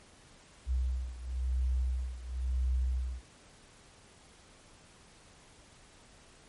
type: beating tone pair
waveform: sine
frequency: 63 / 63.97 Hz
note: B1 / C2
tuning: +35 / -38 cents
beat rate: 0.97 Hz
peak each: -31 / -34 dBFS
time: 0.66-3.22 s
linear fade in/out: 50 ms
effects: pink hiss -58 dBFS RMS until 6.48 s + MP3 48 kbps